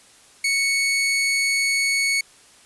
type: tone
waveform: sawtooth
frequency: 2217 Hz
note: C#7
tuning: in tune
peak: -15 dBFS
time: 0.44-2.21 s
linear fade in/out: 5 ms
effects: white hiss -51 dBFS RMS until 2.65 s + resampled to 24000 Hz